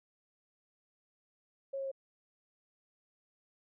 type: tone with pitch steps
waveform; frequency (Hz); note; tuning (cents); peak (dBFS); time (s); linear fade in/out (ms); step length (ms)
sine; 546 / 542.5 / 539.1; C#5 / C#5 / C#5; -26 / -37 / -48; -35; 1.73-1.916; 10; 62
effects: none